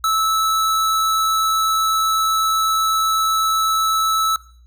square tone, 1308 Hz, E6, 14 cents flat, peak -16 dBFS, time 0.04-4.36 s, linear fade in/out 2 ms, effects noise-tail reverb RT60 0.5 s tail -19 dB re dry + added 60 Hz sine -45 dBFS peak until 4.66 s

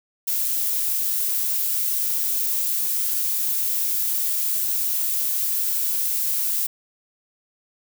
violet noise, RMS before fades -23 dBFS, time 0.27-6.67 s, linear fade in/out 10 ms, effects none

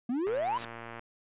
triangle exponential sweep, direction up, 229.8 to 1046.5 Hz, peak -26 dBFS, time 0.09-0.58 s, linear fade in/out 5 ms
click train, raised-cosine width 0.5 ms, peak -27 dBFS, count 85, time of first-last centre 0.27-0.994 s, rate 116 Hz
white noise with exponential growth, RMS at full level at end -35 dBFS, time 0.41-0.65 s, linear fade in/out 2 ms, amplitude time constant 51 ms
effects resampled to 8000 Hz

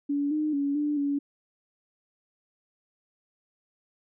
sine tone with pitch steps, 285.6 / 305.1 / 282.3 / 295.3 / 283.8 Hz, D4 / D#4 / C#4 / D4 / C#4, -48 / -34 / +32 / +10 / +41 cents, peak -24 dBFS, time 0.09-1.19 s, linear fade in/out 10 ms, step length 220 ms, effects none

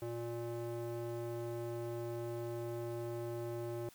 square tone with band-pass filter, 117.8 Hz, A#2, 19 cents sharp, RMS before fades -41 dBFS, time 0.02-3.89 s, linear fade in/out 0 ms, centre 430 Hz, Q 1.4, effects white hiss -62 dBFS RMS until 3.94 s

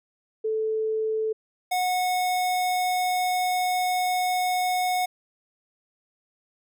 sine / square tone pair in turn, 438 / 730.9 Hz, A4 / F#5, -8 / -21 cents, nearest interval major sixth, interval 887 cents, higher second, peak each -23 dBFS, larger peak neither, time 0.44-1.33 / 1.71-5.06 s, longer second, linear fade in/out 10 ms, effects none

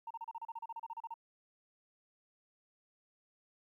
sine tone bursts, 916 Hz, A#5, 31 cents flat, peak -39 dBFS, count 16, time 0.07-1.141 s, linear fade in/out 5 ms, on 36 ms, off 33 ms, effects tanh soft clip ceiling -36 dBFS + 13-bit

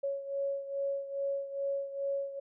sine beating tone pair, 554.4 / 556.8 Hz, C#5 / C#5, 0 / +8 cents, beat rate 2.4 Hz, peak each -33 / -38 dBFS, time 0.03-2.4 s, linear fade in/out 10 ms, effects none

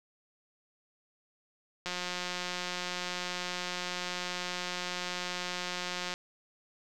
click train, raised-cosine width 0.2 ms, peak -18 dBFS, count 767, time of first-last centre 1.86-6.139 s, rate 179 Hz, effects none

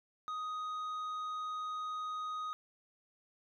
sine tone with tanh clipping, 1249 Hz, D#6, 6 cents sharp, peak -38 dBFS, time 0.28-2.53 s, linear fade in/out 0 ms, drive 6 dB, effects none

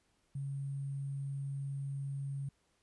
sine tone with sample-and-hold, 138.59 Hz, C#3, in tune, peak -36 dBFS, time 0.35-2.49 s, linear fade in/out 5 ms, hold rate 8820 Hz, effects pink hiss -75 dBFS RMS until 2.82 s + resampled to 24000 Hz

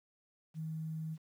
sine tone with quantisation, 158.7 Hz, D#3, 35 cents sharp, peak -37 dBFS, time 0.54-1.18 s, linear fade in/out 50 ms, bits 11, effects none

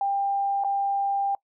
sine tone with dropouts, 795 Hz, G5, 24 cents sharp, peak -22 dBFS, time 0.01-1.35 s, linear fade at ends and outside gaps 2 ms, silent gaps 0.638-0.646 s, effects noise-tail reverb RT60 0.1 s tail -23 dB re dry

